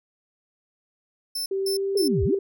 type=tone bursts; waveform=sawtooth; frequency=5300 Hz; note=E8; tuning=9 cents sharp; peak=-24 dBFS; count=3; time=1.35-2.08 s; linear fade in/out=5 ms; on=110 ms; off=200 ms
type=tone with pitch glide; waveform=sine; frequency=388 to 392.5 Hz; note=G4 to G4; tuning=-18 to +2 cents; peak=-23 dBFS; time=1.51-2.39 s; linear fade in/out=5 ms; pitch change=+20 cents; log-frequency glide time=1.68-1.85 s
type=linear two-way sweep; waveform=sine; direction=down then up; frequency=440.9 to 58.27 to 440.9 Hz; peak=-21 dBFS; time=1.95-2.35 s; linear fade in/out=5 ms; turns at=2.24 s
effects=none